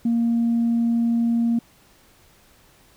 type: tone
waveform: sine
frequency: 233.1 Hz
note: A#3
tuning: in tune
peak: -16 dBFS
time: 0.05-1.59 s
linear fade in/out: 5 ms
effects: tanh soft clip ceiling -14 dBFS + pink hiss -55 dBFS RMS until 2.96 s